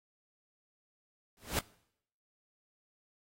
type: noise with exponential growth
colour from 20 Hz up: pink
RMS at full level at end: -29 dBFS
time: 1.37-1.59 s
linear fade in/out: 1 ms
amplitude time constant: 47 ms
effects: noise-tail reverb RT60 0.7 s tail -22 dB re dry + AAC 48 kbps